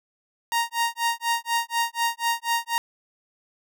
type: tone with tremolo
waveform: sawtooth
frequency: 932.3 Hz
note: A#5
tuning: in tune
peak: -16 dBFS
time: 0.52-2.78 s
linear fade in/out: 0 ms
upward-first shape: sine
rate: 4.1 Hz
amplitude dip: 100%
effects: none